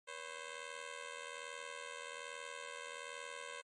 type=ring-modulated tone; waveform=10% pulse; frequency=523.3 Hz; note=C5; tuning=in tune; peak=-34 dBFS; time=0.07-3.62 s; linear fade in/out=20 ms; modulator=40.6 Hz; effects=MP3 48 kbps